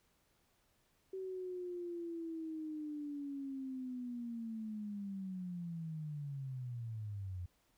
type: linear sweep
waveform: sine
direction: down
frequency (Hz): 382.2 to 87.1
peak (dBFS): -40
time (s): 1.13-7.46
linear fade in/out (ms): 5
effects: pink hiss -75 dBFS RMS until 7.77 s